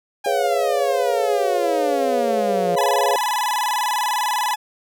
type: exponential sweep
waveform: sawtooth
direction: down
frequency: 816 to 170.8 Hz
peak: -21 dBFS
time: 0.24-2.76 s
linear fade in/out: 10 ms
type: chord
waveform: sine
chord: C# dominant seventh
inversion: second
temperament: equal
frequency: 415.3 / 493.9 / 554.4 / 698.5 Hz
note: G#4 / B4 / C#5 / E#5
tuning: 0 / 0 / 0 / 0 cents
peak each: -24 / -25 / -22 / -22 dBFS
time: 0.26-3.16 s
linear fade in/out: 2 ms
type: tone with vibrato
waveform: 40% pulse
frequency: 920 Hz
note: A#5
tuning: 23 cents flat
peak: -18 dBFS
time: 2.76-4.56 s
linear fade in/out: 20 ms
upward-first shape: square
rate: 20 Hz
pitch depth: 130 cents each way
effects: none